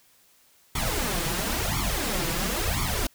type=noise with flanger; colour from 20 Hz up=pink; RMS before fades=-27 dBFS; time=0.75-3.07 s; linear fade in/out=5 ms; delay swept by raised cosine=0.89 to 6.09 ms; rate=0.97 Hz; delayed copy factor=+1; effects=white hiss -60 dBFS RMS until 3.14 s